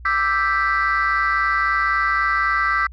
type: chord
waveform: sine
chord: E minor seventh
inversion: third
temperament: equal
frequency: 1174.7 / 1318.5 / 1568 / 1975.5 Hz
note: D6 / E6 / G6 / B6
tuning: 0 / 0 / 0 / 0 cents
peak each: -21 dBFS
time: 0.05-2.87 s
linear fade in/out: 5 ms
effects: tanh soft clip ceiling -11 dBFS + added 60 Hz sine -36 dBFS peak until 2.92 s